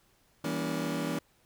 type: chord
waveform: 30% pulse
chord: E diminished seventh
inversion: none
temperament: just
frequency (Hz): 164.81 / 197.78 / 237.3 / 284.8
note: E3 / G3 / Bb3 / Db4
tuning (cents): 0 / +16 / +31 / +47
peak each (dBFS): -33 / -37 / -34 / -32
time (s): 0.44-1.19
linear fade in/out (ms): 5
effects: pink hiss -67 dBFS RMS until 1.45 s